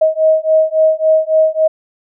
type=beating tone pair; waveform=sine; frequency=630 / 633.6 Hz; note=D#5 / D#5; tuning=+21 / +31 cents; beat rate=3.6 Hz; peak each=-12 dBFS; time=0.01-1.68 s; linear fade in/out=10 ms; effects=none